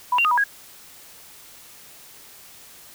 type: tone with pitch steps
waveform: sine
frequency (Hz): 986 / 2766 / 1242 / 971 / 1645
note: B5 / F7 / D#6 / B5 / G#6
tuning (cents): -3 / -17 / -3 / -30 / -17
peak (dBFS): -16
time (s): 0.12-0.44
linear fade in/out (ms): 5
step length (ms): 64
effects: white hiss -46 dBFS RMS until 2.94 s